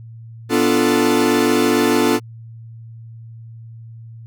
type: chord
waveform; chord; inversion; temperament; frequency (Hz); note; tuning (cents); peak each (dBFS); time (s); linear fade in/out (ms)
45% pulse; B half-diminished seventh; none; equal; 246.9 / 293.7 / 349.2 / 440; B3 / D4 / F4 / A4; 0 / 0 / 0 / 0; -19; 0.49-2.2; 50
effects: added 114 Hz sine -34 dBFS peak until 4.26 s